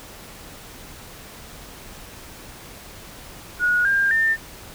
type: tone with pitch steps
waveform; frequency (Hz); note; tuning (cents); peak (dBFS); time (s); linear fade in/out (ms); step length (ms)
sine; 1453 / 1601 / 1799; F#6 / G6 / A6; -32 / +36 / +38; -16; 3.59-4.37; 50; 260
effects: pink hiss -41 dBFS RMS until 4.74 s